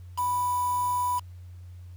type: tone with quantisation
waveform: sine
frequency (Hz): 987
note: B5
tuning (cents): -1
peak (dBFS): -24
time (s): 0.17-1.2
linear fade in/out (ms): 20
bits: 6
effects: added 89 Hz sine -41 dBFS peak until 1.96 s + pink hiss -65 dBFS RMS until 1.96 s